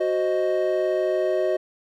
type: chord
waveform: triangle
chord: C diminished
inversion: second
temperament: equal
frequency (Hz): 370 / 523.3 / 622.3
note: Gb4 / C5 / Eb5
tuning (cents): 0 / 0 / 0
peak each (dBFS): -22 / -26 / -21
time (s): 0-1.57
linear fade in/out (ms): 10
effects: none